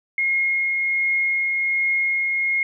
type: tone with tremolo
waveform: sine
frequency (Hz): 2150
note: C7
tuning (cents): +47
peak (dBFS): -17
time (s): 0.18-2.63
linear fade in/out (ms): 2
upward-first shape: triangle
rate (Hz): 1.3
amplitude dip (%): 25
effects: none